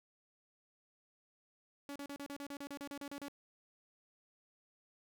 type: tone bursts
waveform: sawtooth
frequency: 283.4 Hz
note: C#4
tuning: 38 cents sharp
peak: -39 dBFS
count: 14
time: 1.89-3.283 s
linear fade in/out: 0 ms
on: 67 ms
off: 35 ms
effects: none